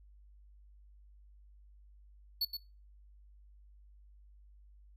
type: tone with echo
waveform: square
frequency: 4431 Hz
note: C#8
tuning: 2 cents flat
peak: -30 dBFS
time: 2.41-2.45 s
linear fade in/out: 5 ms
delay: 120 ms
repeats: 1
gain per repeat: -7 dB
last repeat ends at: 2.57 s
effects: noise-tail reverb RT60 0.3 s tail -20 dB re dry + added 50 Hz sine -56 dBFS peak until 4.96 s